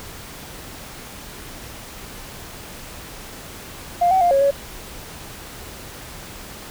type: tone with pitch steps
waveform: sine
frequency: 701 / 757 / 701 / 549 / 559 Hz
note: F5 / F#5 / F5 / C#5 / C#5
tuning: +6 / +39 / +6 / -17 / +14 cents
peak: -12 dBFS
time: 4.01-4.51 s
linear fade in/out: 10 ms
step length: 100 ms
effects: tanh soft clip ceiling -8 dBFS + pink hiss -37 dBFS RMS until 6.7 s